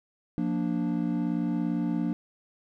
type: chord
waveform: triangle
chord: Bb major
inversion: second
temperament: equal with one note detuned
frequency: 175.63 / 233.1 / 293.7 Hz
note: F3 / Bb3 / D4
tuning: +10 / 0 / 0 cents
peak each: -28 dBFS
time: 0.38-2.13 s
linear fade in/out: 0 ms
effects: none